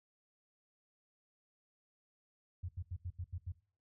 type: tone bursts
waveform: sine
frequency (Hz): 88.7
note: F2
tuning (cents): +27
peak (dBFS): -38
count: 7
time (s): 2.63-3.522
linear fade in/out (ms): 10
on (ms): 58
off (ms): 81
effects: noise-tail reverb RT60 0.4 s tail -17 dB re dry